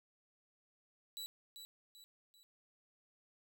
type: tone with echo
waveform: sawtooth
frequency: 3939 Hz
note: B7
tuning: 5 cents flat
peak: -40 dBFS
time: 1.17-1.26 s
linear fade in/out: 0 ms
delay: 390 ms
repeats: 3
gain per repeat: -7 dB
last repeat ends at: 2.43 s
effects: none